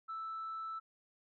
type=tone; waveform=sine; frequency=1318.5 Hz; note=E6; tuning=in tune; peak=-38 dBFS; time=0.08-0.8 s; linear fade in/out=20 ms; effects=tanh soft clip ceiling -36 dBFS